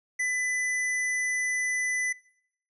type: tone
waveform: square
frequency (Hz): 2000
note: B6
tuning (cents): +21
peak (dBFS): -26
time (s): 0.19-2.13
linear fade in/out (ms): 10
effects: noise-tail reverb RT60 0.7 s tail -22 dB re dry + resampled to 24000 Hz